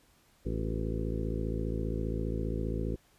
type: harmonic tone with a mistuned harmonic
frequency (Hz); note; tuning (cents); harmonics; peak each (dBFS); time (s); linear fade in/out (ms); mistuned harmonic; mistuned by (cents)
55; A1; 0; 1 / 2 / 3 / 4 / 5 / 6 / 7 / 8 / 9; -34 / -37 / -39 / -40 / -41 / -42 / -42 / -43 / -44; 0.45-2.96; 10; 6; +85
effects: pink hiss -65 dBFS RMS until 3.18 s + resampled to 32000 Hz